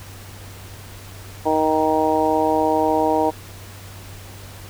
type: harmonic tone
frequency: 156.6 Hz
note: D#3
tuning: 11 cents sharp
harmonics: 2 / 3 / 4 / 5 / 6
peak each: -22 / -22 / -22 / -22 / -22 dBFS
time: 1.45-3.31 s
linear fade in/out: 20 ms
effects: added 97 Hz sine -38 dBFS peak until 4.69 s + pink hiss -41 dBFS RMS until 4.69 s